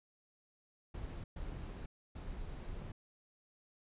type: noise bursts at uneven times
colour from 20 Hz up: brown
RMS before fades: -44 dBFS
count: 3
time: 0.94-1.24 / 1.36-1.86 / 2.15-2.92 s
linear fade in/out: 5 ms
effects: resampled to 8000 Hz